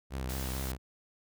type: tone with vibrato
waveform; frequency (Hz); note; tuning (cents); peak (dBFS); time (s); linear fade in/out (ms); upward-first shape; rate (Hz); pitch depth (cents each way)
sawtooth; 65.41; C2; 0; -30; 0.1-0.78; 50; sine; 4.4; 48
type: noise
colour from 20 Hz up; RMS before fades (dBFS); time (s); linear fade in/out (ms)
white; -42; 0.29-0.72; 5
effects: none